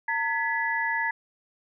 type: tone cluster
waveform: sine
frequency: 912 / 1694 / 1975 Hz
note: A#5 / G#6 / B6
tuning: -38 / +34 / 0 cents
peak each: -29 / -28 / -29 dBFS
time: 0.08-1.11 s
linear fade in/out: 5 ms
effects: none